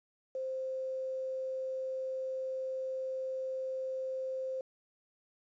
sine tone with quantisation, 523.3 Hz, C5, in tune, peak -34 dBFS, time 0.35-4.61 s, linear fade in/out 2 ms, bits 10, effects resampled to 16000 Hz

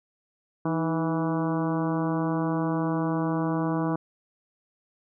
harmonic tone with a mistuned harmonic, 163.7 Hz, E3, 12 cents flat, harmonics 1 / 2 / 3 / 4 / 5 / 6 / 7 / 8 / 9, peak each -28 / -27 / -35 / -35 / -37 / -36 / -37 / -45 / -43 dBFS, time 0.65-3.96 s, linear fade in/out 5 ms, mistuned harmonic 2, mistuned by -52 cents, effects none

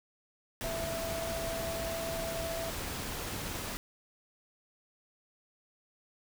sine tone in noise, 663 Hz, E5, 10 cents sharp, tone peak -36 dBFS, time 0.64-2.7 s, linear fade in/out 0 ms, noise pink, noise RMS -38 dBFS, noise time 0.61-3.77 s, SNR -1 dB, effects none

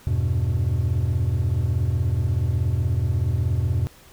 triangle chord, E minor, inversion none, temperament just, 82.41 / 98.89 / 123.61 Hz, E2 / G2 / B2, 0 / +16 / +2 cents, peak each -21 dBFS, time 0.07-3.87 s, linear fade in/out 0 ms, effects tanh soft clip ceiling -12 dBFS + pink hiss -50 dBFS RMS until 4.12 s

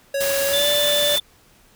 square tone with pitch glide, 554.4 to 584.7 Hz, C#5 to D5, 0 to -8 cents, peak -21 dBFS, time 0.14-1.16 s, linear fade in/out 5 ms, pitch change +92 cents, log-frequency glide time 0.48-0.68 s
white noise, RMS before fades -25 dBFS, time 0.2-1.19 s, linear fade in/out 10 ms
triangle tone, 3526 Hz, A7, 3 cents sharp, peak -18 dBFS, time 0.53-1.2 s, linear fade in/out 5 ms
effects pink hiss -54 dBFS RMS until 1.75 s

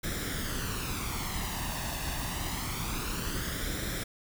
pink noise with flanger, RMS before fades -34 dBFS, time 0.03-4.04 s, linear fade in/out 10 ms, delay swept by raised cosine 0.54 to 1.11 ms, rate 0.26 Hz, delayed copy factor +0.6, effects none

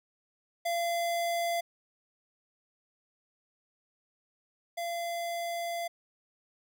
square tone pair in turn, 684 / 684 Hz, F5 / F5, -36 / -36 cents, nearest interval unison, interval 0 cents, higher neither, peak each -29 / -33 dBFS, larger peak first, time 0.65-1.61 / 4.77-5.88 s, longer second, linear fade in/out 10 ms, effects none

